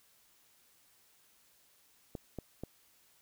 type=clicks; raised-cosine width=2 ms; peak=-26 dBFS; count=3; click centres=2.152 / 2.387 / 2.636 s; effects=white hiss -67 dBFS RMS until 3.21 s